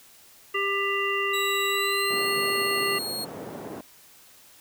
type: harmonic tone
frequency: 396.7 Hz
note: G4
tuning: 21 cents sharp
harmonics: 1 / 3 / 5 / 7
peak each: -29 / -29 / -29 / -29 dBFS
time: 0.54-2.99 s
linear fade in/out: 10 ms
type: tone with pitch glide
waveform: sawtooth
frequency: 3892 to 4294 Hz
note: B7 to C8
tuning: -26 to +44 cents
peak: -27 dBFS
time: 1.33-3.25 s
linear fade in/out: 10 ms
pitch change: +170 cents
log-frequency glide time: 1.7-2.3 s
type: band-pass noise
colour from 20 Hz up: white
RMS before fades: -38 dBFS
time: 2.1-3.81 s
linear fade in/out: 2 ms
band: 180 to 510 Hz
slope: 12 dB/octave
effects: white hiss -53 dBFS RMS until 4.6 s